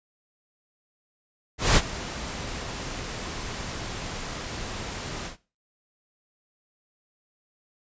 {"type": "noise with ADSR envelope", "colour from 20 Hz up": "pink", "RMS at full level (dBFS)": -17, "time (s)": [1.58, 5.37], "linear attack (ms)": 180, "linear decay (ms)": 50, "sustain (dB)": -17, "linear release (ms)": 120, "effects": ["noise-tail reverb RT60 0.3 s tail -17 dB re dry", "resampled to 16000 Hz"]}